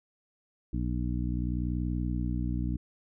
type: harmonic tone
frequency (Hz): 60.7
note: B1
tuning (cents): -29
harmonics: 1 / 2 / 3 / 4 / 5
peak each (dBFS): -31 / -34 / -36 / -37 / -38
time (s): 0.73-2.77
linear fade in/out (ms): 5
effects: none